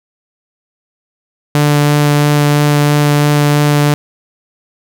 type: tone with vibrato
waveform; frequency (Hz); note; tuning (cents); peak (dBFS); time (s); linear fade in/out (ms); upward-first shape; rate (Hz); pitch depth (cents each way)
sawtooth; 146.83; D3; 0; -4; 1.55-3.94; 0; sine; 3; 8
effects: none